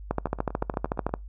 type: two click trains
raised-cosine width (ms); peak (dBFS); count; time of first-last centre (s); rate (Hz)
1; -11 / -23; 15 / 8; 0.11-1.139 / 0.27-1.093; 13.6 / 8.51
effects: noise-tail reverb RT60 0.2 s tail -26 dB re dry + added 50 Hz sine -38 dBFS peak until 1.28 s